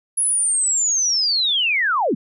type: linear sweep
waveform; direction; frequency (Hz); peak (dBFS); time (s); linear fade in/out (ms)
sine; down; 10548 to 164.81; -16; 0.17-2.15; 10
effects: none